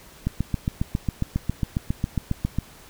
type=click train; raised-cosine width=5 ms; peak=-10 dBFS; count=18; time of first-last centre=0.27-2.586 s; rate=7.34 Hz; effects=pink hiss -48 dBFS RMS until 2.89 s